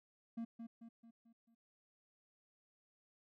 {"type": "tone with echo", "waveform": "triangle", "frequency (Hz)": 230, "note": "A#3", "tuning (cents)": -23, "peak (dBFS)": -38, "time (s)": [0.37, 0.45], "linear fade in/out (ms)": 10, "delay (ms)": 220, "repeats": 5, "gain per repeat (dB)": -6, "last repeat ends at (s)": 1.55, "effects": []}